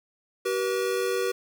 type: tone pair together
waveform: square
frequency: 382.1 / 481.7 Hz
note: G4 / B4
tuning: -44 / -43 cents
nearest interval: major third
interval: 401 cents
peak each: -28 dBFS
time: 0.45-1.32 s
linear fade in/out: 10 ms
effects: none